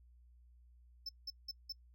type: tone bursts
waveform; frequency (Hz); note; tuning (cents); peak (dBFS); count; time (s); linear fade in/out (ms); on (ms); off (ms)
triangle; 5274; E8; 0; -39; 4; 1.06-1.724; 5; 31; 180
effects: noise-tail reverb RT60 0.1 s tail -24 dB re dry + added 60 Hz sine -60 dBFS peak until 1.94 s